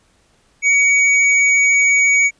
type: tone with tanh clipping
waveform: sine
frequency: 2253 Hz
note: C#7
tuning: 28 cents sharp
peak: -12 dBFS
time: 0.62-2.31 s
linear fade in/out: 50 ms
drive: 14 dB
effects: pink hiss -57 dBFS RMS until 2.39 s + resampled to 22050 Hz